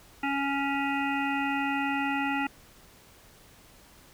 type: harmonic tone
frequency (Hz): 278.1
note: C#4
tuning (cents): +6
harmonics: 1 / 3 / 5 / 7 / 9 / 10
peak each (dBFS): -30 / -31 / -35 / -35 / -36 / -40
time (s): 0.23-2.47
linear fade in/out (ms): 5
effects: pink hiss -55 dBFS RMS until 4.13 s